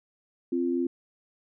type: tone pair together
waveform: sine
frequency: 261.6 / 345.9 Hz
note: C4 / F4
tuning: 0 / -17 cents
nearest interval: perfect fourth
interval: 483 cents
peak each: -27 dBFS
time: 0.52-0.87 s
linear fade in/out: 5 ms
effects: none